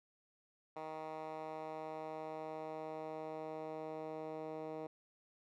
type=tone with band-pass filter sweep; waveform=10% pulse; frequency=157 Hz; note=D#3; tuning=16 cents sharp; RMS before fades=-45 dBFS; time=0.76-4.87 s; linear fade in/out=5 ms; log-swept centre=830 to 480 Hz; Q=1.2; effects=none